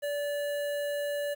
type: tone with notch filter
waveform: square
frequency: 579 Hz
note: D5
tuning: 25 cents flat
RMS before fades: -32 dBFS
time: 0.02-1.35 s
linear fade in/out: 20 ms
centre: 5300 Hz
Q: 1.2
effects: 10-bit